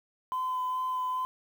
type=tone with vibrato; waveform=sine; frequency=1018 Hz; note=C6; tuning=48 cents flat; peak=-27 dBFS; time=0.32-1.25 s; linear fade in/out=0 ms; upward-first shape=sine; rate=2.4 Hz; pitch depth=10 cents each way; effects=tanh soft clip ceiling -25 dBFS + 9-bit